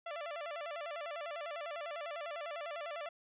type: tone with vibrato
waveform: sawtooth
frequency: 630 Hz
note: D#5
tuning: 21 cents sharp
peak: -36 dBFS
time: 0.06-3.09 s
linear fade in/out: 5 ms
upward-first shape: square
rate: 10 Hz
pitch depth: 120 cents each way
effects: resampled to 8000 Hz